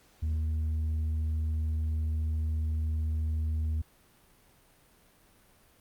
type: tone with tanh clipping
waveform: sine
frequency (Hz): 78.5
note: D#2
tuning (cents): +16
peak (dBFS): -28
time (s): 0.22-3.82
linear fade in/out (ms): 10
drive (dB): 3
effects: pink hiss -62 dBFS RMS until 5.8 s + Opus 48 kbps